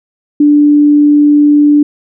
sine tone, 293.7 Hz, D4, in tune, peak -3 dBFS, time 0.4-1.83 s, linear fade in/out 5 ms, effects none

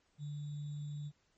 sine tone with sample-and-hold, 146.83 Hz, D3, in tune, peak -39 dBFS, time 0.18-1.12 s, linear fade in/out 50 ms, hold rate 3675 Hz, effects pink hiss -75 dBFS RMS until 1.37 s + MP3 32 kbps

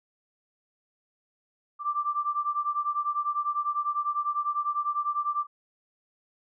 sine beating tone pair, 1174.7 / 1184.7 Hz, D6 / D6, 0 / +15 cents, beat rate 10 Hz, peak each -28 / -30 dBFS, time 1.79-5.47 s, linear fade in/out 50 ms, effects none

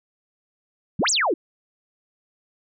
sine exponential two-way sweep, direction up then down, 130.81 to 8430 to 288.5 Hz, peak -18 dBFS, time 0.99-1.34 s, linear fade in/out 5 ms, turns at 1.1 s, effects none

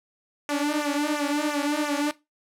sawtooth tone with flanger, 293.7 Hz, D4, in tune, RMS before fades -25 dBFS, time 0.49-2.11 s, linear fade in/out 0 ms, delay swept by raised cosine 0.22 to 5.22 ms, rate 2.9 Hz, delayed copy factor -0.9, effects noise-tail reverb RT60 0.2 s tail -17 dB re dry + low-pass 12000 Hz 12 dB/octave

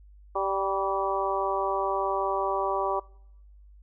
harmonic tone with a mistuned harmonic, 195 Hz, G3, 9 cents flat, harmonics 2 / 3 / 4 / 5 / 6, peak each -31 / -31 / -31 / -31 / -31 dBFS, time 0.35-3 s, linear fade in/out 10 ms, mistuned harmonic 6, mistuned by -28 cents, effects noise-tail reverb RT60 0.9 s tail -26 dB re dry + added 50 Hz sine -49 dBFS peak until 3.82 s

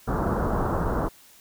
pink low-pass noise, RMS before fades -25 dBFS, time 0.07-1.09 s, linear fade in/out 20 ms, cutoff 1400 Hz, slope 48 dB/octave, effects white hiss -53 dBFS RMS until 1.4 s

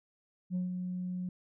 sine tone with ADSR envelope, 181.3 Hz, F#3, 35 cents flat, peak -27 dBFS, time 0.5-1.29 s, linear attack 53 ms, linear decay 140 ms, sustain -6 dB, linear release 3 ms, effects tanh soft clip ceiling -28 dBFS

